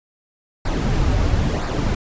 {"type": "noise with flanger", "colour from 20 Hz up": "brown", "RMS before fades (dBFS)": -19, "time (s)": [0.65, 1.95], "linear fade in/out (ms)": 5, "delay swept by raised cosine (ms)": [0.31, 5.91], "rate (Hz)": 1, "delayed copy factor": -0.55, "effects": ["resampled to 16000 Hz"]}